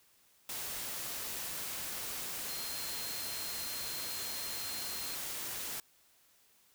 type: tone in noise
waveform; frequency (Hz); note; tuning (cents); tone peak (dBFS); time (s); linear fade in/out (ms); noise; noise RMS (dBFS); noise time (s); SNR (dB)
sine; 4186; C8; 0; -44; 2.49-5.15; 2; white; -40; 0.49-5.8; -7
effects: white hiss -67 dBFS RMS until 6.74 s